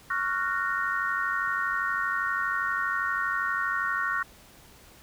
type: chord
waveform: sine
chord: Gb major seventh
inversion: second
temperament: just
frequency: 1110 / 1387.5 / 1480 / 1850 Hz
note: Db6 / F6 / Gb6 / Bb6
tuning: +2 / -12 / 0 / -14 cents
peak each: -31 dBFS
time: 0.1-4.23 s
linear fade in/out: 5 ms
effects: pink hiss -53 dBFS RMS until 5.02 s